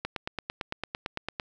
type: click train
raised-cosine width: 0.3 ms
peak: -15 dBFS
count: 13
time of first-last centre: 0.05-1.398 s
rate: 8.9 Hz
effects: none